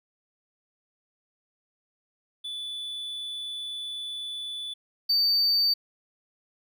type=tone pair in turn; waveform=triangle; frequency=3472 / 4596 Hz; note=A7 / D8; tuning=-24 / -38 cents; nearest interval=perfect fourth; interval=486 cents; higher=second; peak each=-31 / -19 dBFS; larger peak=second; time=2.44-4.74 / 5.09-5.74 s; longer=first; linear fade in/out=10 ms; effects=none